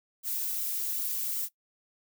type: noise with flanger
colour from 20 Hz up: violet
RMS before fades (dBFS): -32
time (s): 0.23-1.49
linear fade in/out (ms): 50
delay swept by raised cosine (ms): 1.1 to 3.6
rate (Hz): 2.6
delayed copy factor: -0.55
effects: noise-tail reverb RT60 0.1 s tail -19 dB re dry